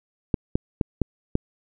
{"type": "clicks", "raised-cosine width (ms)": 3, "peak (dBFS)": -7, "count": 5, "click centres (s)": [0.342, 0.555, 0.812, 1.017, 1.354], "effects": []}